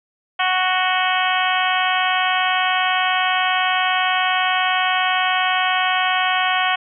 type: harmonic tone with a mistuned harmonic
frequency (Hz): 370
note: F#4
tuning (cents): 0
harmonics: 2 / 3 / 4 / 5 / 6 / 7 / 8 / 9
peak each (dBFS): -21 / -23 / -24 / -25 / -26 / -26 / -27 / -28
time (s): 0.39-6.76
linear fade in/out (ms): 10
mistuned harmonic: 9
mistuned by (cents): -65
effects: none